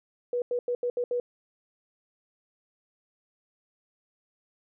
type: tone bursts at uneven times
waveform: sine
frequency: 487.1 Hz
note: B4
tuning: 24 cents flat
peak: -25 dBFS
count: 6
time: 0.33-0.42 / 0.51-0.59 / 0.68-0.75 / 0.83-0.9 / 0.97-1.04 / 1.11-1.2 s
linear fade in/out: 2 ms
effects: none